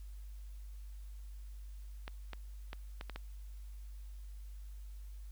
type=clicks; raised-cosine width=0.3 ms; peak=-27 dBFS; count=6; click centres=2.079 / 2.333 / 2.731 / 3.011 / 3.097 / 3.16 s; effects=added 50 Hz sine -45 dBFS peak until 5.31 s + white hiss -68 dBFS RMS until 5.31 s

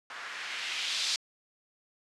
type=noise with low-pass filter sweep; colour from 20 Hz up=violet; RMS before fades=-34 dBFS; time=0.1-1.16 s; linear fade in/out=2 ms; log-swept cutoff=1300 to 4500 Hz; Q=1.5; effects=low-pass 7000 Hz 12 dB/octave

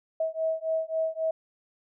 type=beating tone pair; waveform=sine; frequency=641 / 644.7 Hz; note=E5 / E5; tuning=-49 / -39 cents; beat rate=3.7 Hz; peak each=-29 dBFS; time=0.2-1.31 s; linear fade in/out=5 ms; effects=none

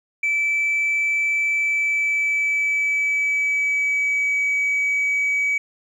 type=tone with pitch glide; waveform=sine; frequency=2317 to 2276 Hz; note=D7 to C#7; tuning=-24 to +45 cents; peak=-16 dBFS; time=0.23-5.58 s; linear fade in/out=5 ms; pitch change=-31 cents; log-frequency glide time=1.54-4.43 s; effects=tanh soft clip ceiling -16 dBFS + 9-bit

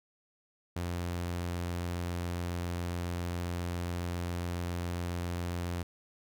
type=tone; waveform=sawtooth; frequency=87.31 Hz; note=F2; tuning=in tune; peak=-29 dBFS; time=0.76-5.83 s; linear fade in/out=5 ms; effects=none

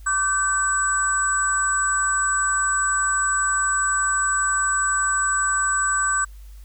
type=tone cluster; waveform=sine; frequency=1167 / 1535 / 7880 Hz; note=D6 / G6 / B8; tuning=-11 / -37 / -5 cents; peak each=-23 dBFS; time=0.06-6.25 s; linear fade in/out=10 ms; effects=added 50 Hz sine -38 dBFS peak until 6.64 s + white hiss -57 dBFS RMS until 6.64 s

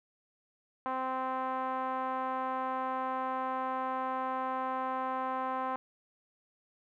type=tone with low-pass filter; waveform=5% pulse; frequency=260 Hz; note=C4; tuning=11 cents flat; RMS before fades=-34 dBFS; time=0.86-5.76 s; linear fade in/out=0 ms; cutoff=990 Hz; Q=2.7; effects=none

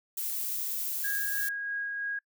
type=noise; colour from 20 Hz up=violet; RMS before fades=-33 dBFS; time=0.17-1.49 s; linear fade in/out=5 ms
type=tone with tremolo; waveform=sine; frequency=1641 Hz; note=G#6; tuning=21 cents flat; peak=-30 dBFS; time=1.04-2.19 s; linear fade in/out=5 ms; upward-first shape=sine; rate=3.1 Hz; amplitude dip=25%
effects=noise-tail reverb RT60 0.1 s tail -24 dB re dry

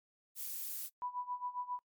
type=noise; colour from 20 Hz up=violet; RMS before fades=-41 dBFS; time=0.35-0.9 s; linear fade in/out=50 ms
type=tone with tremolo; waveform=sine; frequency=987.8 Hz; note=B5; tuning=in tune; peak=-35 dBFS; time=1.02-1.79 s; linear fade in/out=0 ms; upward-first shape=sine; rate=7.4 Hz; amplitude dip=85%
effects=noise-tail reverb RT60 0.1 s tail -23 dB re dry + MP3 96 kbps

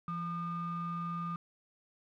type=ring-modulated tone; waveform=triangle; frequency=522 Hz; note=C5; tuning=4 cents flat; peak=-28 dBFS; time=0.08-1.36 s; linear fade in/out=2 ms; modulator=692 Hz; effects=tanh soft clip ceiling -30 dBFS

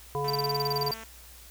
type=harmonic tone; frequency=142.3 Hz; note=C#3; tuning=46 cents sharp; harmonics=1 / 3 / 5 / 7; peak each=-34 / -31 / -36 / -32 dBFS; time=0.15-0.91 s; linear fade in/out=0 ms
type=tone with pitch glide; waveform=5% pulse; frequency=220.5 to 223.6 Hz; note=A3 to A3; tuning=+4 to +28 cents; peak=-30 dBFS; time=0.24-1.04 s; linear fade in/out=5 ms; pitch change=+24 cents; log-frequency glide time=0.76-0.84 s
type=tone bursts; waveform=square; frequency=4699 Hz; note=D8; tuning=in tune; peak=-28 dBFS; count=13; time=0.28-0.938 s; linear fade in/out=2 ms; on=22 ms; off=31 ms
effects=added 60 Hz sine -51 dBFS peak until 1.5 s + white hiss -51 dBFS RMS until 1.5 s

